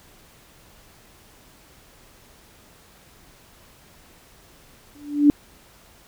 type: tone with exponential growth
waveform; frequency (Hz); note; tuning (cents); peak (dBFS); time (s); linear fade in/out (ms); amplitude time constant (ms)
sine; 291.5; D4; -13; -7; 4.95-5.3; 0; 74
effects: pink hiss -52 dBFS RMS until 6.07 s